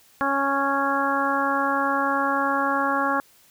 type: harmonic tone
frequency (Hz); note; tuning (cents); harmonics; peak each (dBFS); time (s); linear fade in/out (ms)
276.7; C#4; -3; 1 / 2 / 3 / 4 / 5 / 6; -28 / -29 / -27 / -25 / -27 / -29; 0.21-3.2; 0
effects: white hiss -56 dBFS RMS until 3.5 s